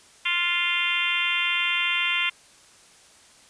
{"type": "harmonic tone with a mistuned harmonic", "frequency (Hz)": 349.2, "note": "F4", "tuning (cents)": 0, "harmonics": [3, 4, 5, 6, 7, 8, 9, 10], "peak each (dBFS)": [-34, -33, -36, -27, -30, -27, -29, -33], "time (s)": [0.25, 2.3], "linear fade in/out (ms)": 10, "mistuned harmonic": 8, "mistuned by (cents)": -21, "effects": ["white hiss -53 dBFS RMS until 3.49 s", "resampled to 22050 Hz"]}